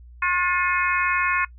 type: harmonic tone with a mistuned harmonic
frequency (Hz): 359.4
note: F4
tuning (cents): +50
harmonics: 3 / 4 / 5 / 6 / 7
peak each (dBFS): -24 / -25 / -26 / -27 / -27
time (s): 0.22-1.45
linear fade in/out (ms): 5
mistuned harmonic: 5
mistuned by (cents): -35
effects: noise-tail reverb RT60 0.1 s tail -21 dB re dry + added 60 Hz sine -42 dBFS peak until 1.58 s